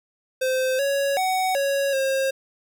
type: tone with pitch steps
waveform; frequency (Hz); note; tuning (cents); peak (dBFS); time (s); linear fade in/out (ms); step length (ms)
square; 518 / 557 / 749 / 555 / 536; C5 / C#5 / F#5 / C#5 / C5; -17 / +8 / +21 / +2 / +42; -21; 0.41-2.31; 10; 380
effects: none